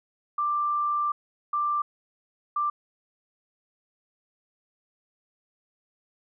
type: tone bursts at uneven times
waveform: sine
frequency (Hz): 1181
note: D6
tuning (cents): +9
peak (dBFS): -23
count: 3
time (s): 0.38-1.12 / 1.53-1.82 / 2.56-2.7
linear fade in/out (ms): 5
effects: none